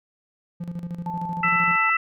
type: tone with tremolo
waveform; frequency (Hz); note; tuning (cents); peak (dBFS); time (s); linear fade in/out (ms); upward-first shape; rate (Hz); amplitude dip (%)
triangle; 172.7; F3; -19; -25; 0.6-1.76; 10; square; 13; 65
type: tone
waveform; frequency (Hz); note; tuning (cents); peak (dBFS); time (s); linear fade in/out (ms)
sine; 878; A5; -4; -28; 1.06-1.9; 5
type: harmonic tone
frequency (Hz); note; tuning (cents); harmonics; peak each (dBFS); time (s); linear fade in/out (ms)
664; E5; +12; 2 / 3 / 4; -21 / -22 / -25; 1.43-1.97; 5
effects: none